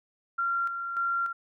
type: tone with tremolo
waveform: sine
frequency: 1378 Hz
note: F6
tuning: 24 cents flat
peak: -25 dBFS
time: 0.38-1.33 s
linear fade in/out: 10 ms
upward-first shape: square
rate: 1.7 Hz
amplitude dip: 50%
effects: none